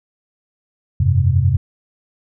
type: chord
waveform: sine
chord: F suspended second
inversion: none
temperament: equal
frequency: 87.31 / 98 / 130.81 Hz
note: F2 / G2 / C3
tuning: 0 / 0 / 0 cents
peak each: -16 dBFS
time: 1-1.57 s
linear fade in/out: 5 ms
effects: none